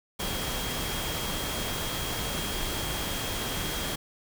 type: tone in noise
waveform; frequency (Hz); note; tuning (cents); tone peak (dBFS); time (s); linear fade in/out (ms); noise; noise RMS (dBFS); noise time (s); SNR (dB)
sine; 3254; G#7; -36; -38; 0.19-3.96; 10; pink; -32; 0.19-3.96; -9
effects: none